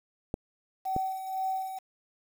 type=clicks; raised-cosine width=2 ms; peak=-17 / -18 dBFS; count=2; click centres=0.341 / 0.964 s
type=tone with tremolo; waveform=sine; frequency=761 Hz; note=F#5; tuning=48 cents sharp; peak=-27 dBFS; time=0.85-1.79 s; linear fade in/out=10 ms; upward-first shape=sine; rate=2 Hz; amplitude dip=60%
effects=8-bit